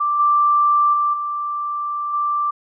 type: tone with level steps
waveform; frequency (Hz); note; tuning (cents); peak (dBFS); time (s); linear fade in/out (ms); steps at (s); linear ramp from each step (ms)
sine; 1176; D6; +2; -16 / -12 / -15 / -21 / -17; 0-2.51; 10; 0.19 / 0.93 / 1.13 / 2.13; 10
effects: none